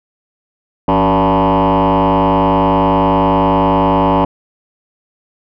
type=tone with frequency modulation; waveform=sine; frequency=575 Hz; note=D5; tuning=37 cents flat; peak=-6 dBFS; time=0.88-4.25 s; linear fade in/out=5 ms; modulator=100 Hz; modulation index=4.5; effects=tanh soft clip ceiling -8 dBFS